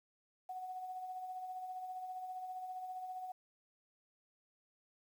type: tone with tremolo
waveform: sine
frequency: 741 Hz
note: F#5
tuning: 2 cents sharp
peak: -40 dBFS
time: 0.49-3.32 s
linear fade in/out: 5 ms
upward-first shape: sine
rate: 15 Hz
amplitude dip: 40%
effects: 11-bit